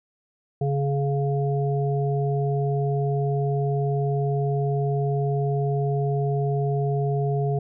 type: harmonic tone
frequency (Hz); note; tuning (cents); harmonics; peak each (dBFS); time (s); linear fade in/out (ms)
140; C#3; +18; 1 / 3 / 5; -22 / -27 / -31; 0.61-7.59; 5
effects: none